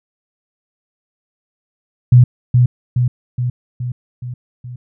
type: tone with echo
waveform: sine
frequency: 123.5 Hz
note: B2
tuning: in tune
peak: -3 dBFS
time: 2.12-2.24 s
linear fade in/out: 5 ms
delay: 420 ms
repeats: 6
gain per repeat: -4 dB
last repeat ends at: 4.76 s
effects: none